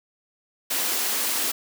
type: high-pass noise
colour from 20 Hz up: white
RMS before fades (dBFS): -25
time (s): 0.7-1.52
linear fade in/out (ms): 10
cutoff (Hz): 210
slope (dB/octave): 96
effects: none